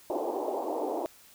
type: band-pass noise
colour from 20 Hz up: pink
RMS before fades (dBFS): -32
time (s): 0.1-1.06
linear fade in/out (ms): 0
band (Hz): 300 to 910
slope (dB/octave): 48
effects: white hiss -56 dBFS RMS until 1.34 s